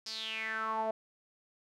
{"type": "tone with band-pass filter sweep", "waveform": "sawtooth", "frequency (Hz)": 221, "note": "A3", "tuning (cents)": 8, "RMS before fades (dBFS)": -36, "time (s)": [0.06, 0.91], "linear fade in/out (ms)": 5, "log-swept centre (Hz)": [5200, 670], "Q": 6.9, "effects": []}